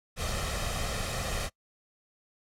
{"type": "noise with comb filter", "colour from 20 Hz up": "pink", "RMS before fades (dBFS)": -32, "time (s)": [0.16, 1.5], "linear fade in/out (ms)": 50, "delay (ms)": 1.6, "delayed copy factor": 0.6, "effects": ["noise-tail reverb RT60 0.1 s tail -24 dB re dry", "low-pass 10000 Hz 12 dB/octave"]}